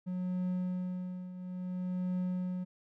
triangle tone with tremolo, 182 Hz, F#3, 28 cents flat, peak -28 dBFS, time 0.06-2.65 s, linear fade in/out 20 ms, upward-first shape triangle, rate 0.59 Hz, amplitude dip 75%, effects none

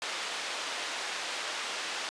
white band-pass noise, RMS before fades -36 dBFS, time 0.02-2.09 s, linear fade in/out 0 ms, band 470 to 4000 Hz, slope 12 dB/octave, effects resampled to 22050 Hz

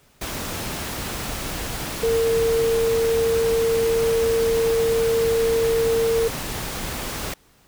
sine tone in noise, 456.8 Hz, A#4, 35 cents flat, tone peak -17 dBFS, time 2.03-6.28 s, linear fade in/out 5 ms, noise pink, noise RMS -29 dBFS, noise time 0.21-7.34 s, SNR +9 dB, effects pink hiss -57 dBFS RMS until 7.67 s

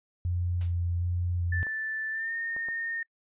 sine tone with vibrato, 87.5 Hz, F2, 4 cents sharp, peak -26 dBFS, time 0.25-1.63 s, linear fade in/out 0 ms, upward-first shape square, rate 1.3 Hz, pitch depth 14 cents each way
white noise with exponential decay, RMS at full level -43 dBFS, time 0.61-0.79 s, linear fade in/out 0 ms, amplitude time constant 38 ms
sine tone with pitch glide, 1760 to 1833.7 Hz, A6 to A#6, 0 to -29 cents, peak -30 dBFS, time 1.52-3.03 s, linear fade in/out 5 ms, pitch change +71 cents, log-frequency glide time 2.11-2.34 s
clicks, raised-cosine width 1 ms, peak -31 dBFS, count 3, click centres 1.668 / 2.565 / 2.686 s
effects noise-tail reverb RT60 0.1 s tail -24 dB re dry + resampled to 8000 Hz

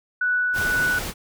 sine tone with tremolo, 1480 Hz, F#6, in tune, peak -18 dBFS, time 0.21-0.99 s, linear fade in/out 5 ms, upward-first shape triangle, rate 2 Hz, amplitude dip 30%
pink noise, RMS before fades -30 dBFS, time 0.53-1.14 s, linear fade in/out 50 ms
effects none

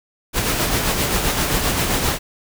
pink noise with tremolo, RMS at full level -18 dBFS, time 0.33-2.19 s, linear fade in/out 50 ms, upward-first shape sine, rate 7.6 Hz, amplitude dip 40%, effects none

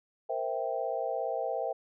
sine chord, C dominant seventh, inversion third, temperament equal, 466.2 / 523.3 / 659.3 / 784 Hz, Bb4 / C5 / E5 / G5, 0 / 0 / 0 / 0 cents, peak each -37 / -35 / -34 / -36 dBFS, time 0.29-1.73 s, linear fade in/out 10 ms, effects none

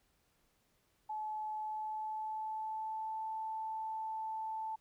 sine tone with pitch glide, 860 to 879.6 Hz, A5 to A5, -40 to -1 cents, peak -37 dBFS, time 1.09-4.76 s, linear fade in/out 10 ms, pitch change +39 cents, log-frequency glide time 1.56-3.26 s, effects pink hiss -75 dBFS RMS until 4.8 s

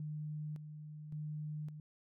sine tone with tremolo, 151.7 Hz, D#3, 44 cents flat, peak -39 dBFS, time 0-1.8 s, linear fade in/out 2 ms, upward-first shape square, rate 0.89 Hz, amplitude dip 55%, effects none

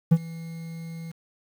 triangle tone with ADSR envelope, 164.81 Hz, E3, in tune, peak -9 dBFS, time 0.11-1.12 s, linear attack 13 ms, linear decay 52 ms, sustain -23 dB, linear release 11 ms, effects 8-bit

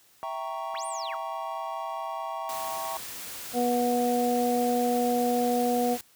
triangle chord, E diminished seventh, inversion none, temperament equal, 659.3 / 784 / 932.3 / 1108.7 Hz, E5 / G5 / Bb5 / Db6, 0 / 0 / 0 / 0 cents, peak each -35 dBFS, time 0.23-2.97 s, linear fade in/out 0 ms
sine linear two-way sweep, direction up then down, 845 to 9397 to 845 Hz, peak -37 dBFS, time 0.74-1.16 s, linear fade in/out 0 ms, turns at 0.86 s
white noise, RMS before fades -39 dBFS, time 2.49-6.01 s, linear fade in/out 2 ms
harmonic tone, 243.4 Hz, B3, 25 cents flat, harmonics 1 / 2 / 3, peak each -27 / -27 / -27 dBFS, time 3.53-5.98 s, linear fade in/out 50 ms
effects white hiss -60 dBFS RMS until 6.15 s + high-pass 60 Hz 12 dB/octave

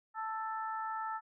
harmonic tone, 441 Hz, A4, 4 cents sharp, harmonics 2 / 3 / 4, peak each -38 / -39 / -47 dBFS, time 0.14-1.21 s, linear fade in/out 50 ms, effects none

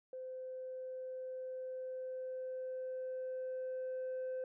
sine tone with level ramp, 515 Hz, C5, 28 cents flat, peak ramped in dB -42 to -35 dBFS, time 0.13-4.44 s, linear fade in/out 2 ms, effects tanh soft clip ceiling -36 dBFS

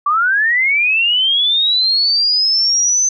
sine linear sweep, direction up, 1136 to 6190 Hz, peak -11 dBFS, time 0.06-3.09 s, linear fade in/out 5 ms, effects none

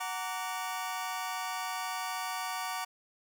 sawtooth chord, Gb augmented, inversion none, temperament just, 740 / 925 / 1156.2 Hz, Gb5 / Bb5 / D6, 0 / -14 / -27 cents, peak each -34 / -35 / -35 dBFS, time 0-2.85 s, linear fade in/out 10 ms, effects none

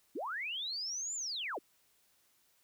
sine linear two-way sweep, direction up then down, 220 to 7300 to 220 Hz, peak -36 dBFS, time 0.15-1.59 s, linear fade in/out 10 ms, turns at 1.15 s, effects white hiss -71 dBFS RMS until 2.63 s

